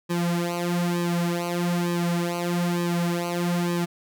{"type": "tone with flanger", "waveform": "sawtooth", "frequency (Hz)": 173.5, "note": "F3", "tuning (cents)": -11, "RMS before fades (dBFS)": -25, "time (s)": [0.09, 3.86], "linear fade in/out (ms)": 20, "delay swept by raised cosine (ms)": [1.4, 5.2], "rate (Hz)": 1.1, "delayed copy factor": -0.9, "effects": []}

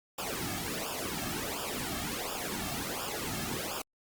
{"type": "noise with flanger", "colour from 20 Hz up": "pink", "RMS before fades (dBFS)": -36, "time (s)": [0.18, 3.82], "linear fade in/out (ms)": 5, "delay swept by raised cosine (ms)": [0.48, 2.08], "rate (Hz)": 1.4, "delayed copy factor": -0.85, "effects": ["Opus 48 kbps"]}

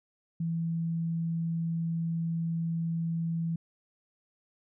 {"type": "tone", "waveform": "sine", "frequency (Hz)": 165.7, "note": "E3", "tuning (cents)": 9, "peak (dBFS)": -28, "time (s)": [0.4, 3.56], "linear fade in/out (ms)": 5, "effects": []}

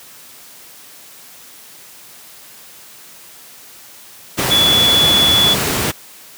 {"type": "tone in noise", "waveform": "sine", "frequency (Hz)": 3423, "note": "A7", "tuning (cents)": -48, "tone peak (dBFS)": -10, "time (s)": [4.5, 5.55], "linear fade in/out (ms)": 20, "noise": "pink", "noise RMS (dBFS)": -17, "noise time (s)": [4.37, 5.92], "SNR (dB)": 4, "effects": ["white hiss -40 dBFS RMS until 6.37 s", "high-pass 100 Hz 12 dB/octave"]}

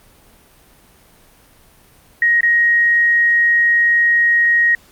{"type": "tone with dropouts", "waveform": "sine", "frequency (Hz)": 1881, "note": "A#6", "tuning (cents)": 15, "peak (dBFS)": -10, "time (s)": [2.22, 4.75], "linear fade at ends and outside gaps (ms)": 2, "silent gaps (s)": [2.408, 2.431], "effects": ["pink hiss -49 dBFS RMS until 4.91 s", "Opus 32 kbps"]}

